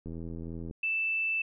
click train, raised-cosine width 3 ms, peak -28 dBFS, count 55, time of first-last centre 0.06-0.711 s, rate 83 Hz
sine tone, 2646 Hz, E7, 6 cents sharp, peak -27 dBFS, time 0.83-1.42 s, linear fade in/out 5 ms
effects none

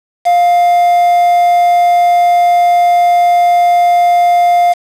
triangle tone with quantisation, 702 Hz, F5, 9 cents sharp, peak -4 dBFS, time 0.25-4.74 s, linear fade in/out 20 ms, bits 4, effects low-pass 9000 Hz 12 dB/octave

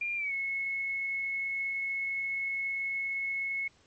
sine tone with pitch glide, 2400 to 2188 Hz, D7 to C#7, +37 to -23 cents, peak -30 dBFS, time 0.01-3.68 s, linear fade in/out 5 ms, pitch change -160 cents, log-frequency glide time 0.16-0.33 s, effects pink hiss -64 dBFS RMS until 3.86 s + MP3 32 kbps

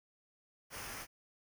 pink noise with comb filter, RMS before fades -45 dBFS, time 0.7-1.07 s, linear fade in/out 50 ms, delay 0.26 ms, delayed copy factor -0.55, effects none

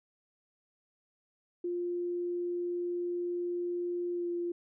sine tone with pitch glide, 350.9 to 346.9 Hz, F4 to F4, +8 to -12 cents, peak -31 dBFS, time 1.64-4.52 s, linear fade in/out 5 ms, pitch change -20 cents, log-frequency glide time 4.13-4.28 s, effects none

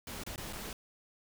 pink noise with dropouts, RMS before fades -42 dBFS, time 0.07-0.73 s, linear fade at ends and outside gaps 2 ms, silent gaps 0.236-0.264 / 0.36-0.378 / 0.527-0.531 s, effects none

